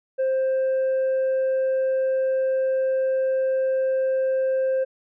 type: tone with tanh clipping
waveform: triangle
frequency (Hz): 526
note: C5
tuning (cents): +9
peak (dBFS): -20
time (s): 0.18-4.85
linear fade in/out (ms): 20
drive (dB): 7
effects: none